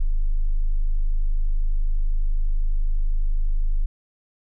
sine tone, 26 Hz, G#0, 3 cents sharp, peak -15 dBFS, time 0-3.86 s, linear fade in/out 10 ms, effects tanh soft clip ceiling -14 dBFS

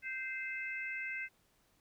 harmonic tone, 520 Hz, C5, 11 cents flat, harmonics 3 / 4 / 5, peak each -43 / -40 / -44 dBFS, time 0.02-1.29 s, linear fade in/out 50 ms, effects pink hiss -72 dBFS RMS until 1.8 s

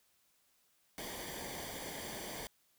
pink noise with comb filter, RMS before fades -44 dBFS, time 0.98-2.47 s, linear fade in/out 0 ms, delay 0.75 ms, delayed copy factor -0.7, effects white hiss -73 dBFS RMS until 2.78 s

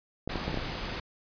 clicks, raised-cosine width 2 ms, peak -18 dBFS, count 5, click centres 0.276 / 0.357 / 0.48 / 0.543 / 0.574 s
pink noise, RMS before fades -35 dBFS, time 0.29-1 s, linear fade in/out 5 ms
effects resampled to 11025 Hz

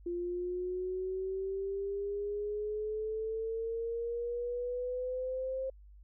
sine exponential sweep, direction up, 347 to 530 Hz, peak -33 dBFS, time 0.06-5.7 s, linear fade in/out 5 ms, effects added 50 Hz sine -52 dBFS peak until 6.03 s

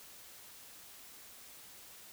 silence, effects white hiss -54 dBFS RMS until 2.12 s

